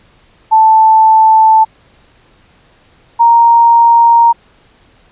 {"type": "tone pair in turn", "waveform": "sine", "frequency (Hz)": [880, 932.3], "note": ["A5", "A#5"], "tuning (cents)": [0, 0], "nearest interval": "minor second", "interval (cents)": 100, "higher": "second", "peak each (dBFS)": -3, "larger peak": "neither", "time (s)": [[0.51, 1.65], [3.19, 4.33]], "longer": "neither", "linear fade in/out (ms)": 20, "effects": ["pink hiss -48 dBFS RMS until 5.11 s", "resampled to 8000 Hz"]}